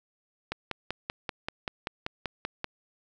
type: click train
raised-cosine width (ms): 0.3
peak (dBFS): -15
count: 12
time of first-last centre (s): 0.52-2.644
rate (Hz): 5.18
effects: none